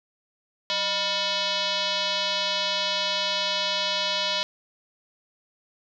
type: tone with frequency modulation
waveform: sine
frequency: 185 Hz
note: F#3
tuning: in tune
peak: -23 dBFS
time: 0.7-4.43 s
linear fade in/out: 0 ms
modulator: 796 Hz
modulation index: 5.7
effects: none